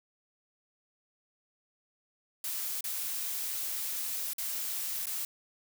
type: noise with dropouts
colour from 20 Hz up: blue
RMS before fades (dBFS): -35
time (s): 2.44-5.25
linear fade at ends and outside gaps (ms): 2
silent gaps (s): 2.808-2.841 / 4.334-4.382 / 5.058-5.068
effects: none